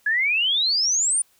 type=exponential sweep; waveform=sine; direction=up; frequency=1661.2 to 9500 Hz; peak=-18 dBFS; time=0.06-1.22 s; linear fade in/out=5 ms; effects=white hiss -61 dBFS RMS until 1.39 s